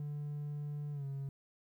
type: tone with pitch glide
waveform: triangle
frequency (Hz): 146.83 to 137.79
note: D3 to C#3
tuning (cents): 0 to -10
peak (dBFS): -35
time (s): 0-1.29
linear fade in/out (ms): 2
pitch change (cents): -110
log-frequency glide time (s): 0.92-1.05
effects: tanh soft clip ceiling -31 dBFS + 12-bit